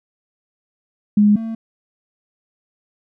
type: tone pair in turn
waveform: sine / triangle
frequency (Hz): 207.7 / 224.9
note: G#3 / A3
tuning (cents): 0 / +38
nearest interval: minor second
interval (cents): 138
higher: second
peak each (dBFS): -9 / -21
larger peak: first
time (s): 1.17-1.36 / 1.36-1.55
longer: neither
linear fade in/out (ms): 5
effects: none